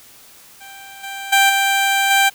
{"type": "tone with level steps", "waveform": "15% pulse", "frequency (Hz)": 786, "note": "G5", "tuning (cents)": 4, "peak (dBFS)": [-30, -21, -4, -8, -5], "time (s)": [0.6, 2.3], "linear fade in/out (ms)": 20, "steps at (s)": [1.03, 1.32, 1.49, 2.1], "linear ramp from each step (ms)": 10, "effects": ["white hiss -45 dBFS RMS until 2.34 s"]}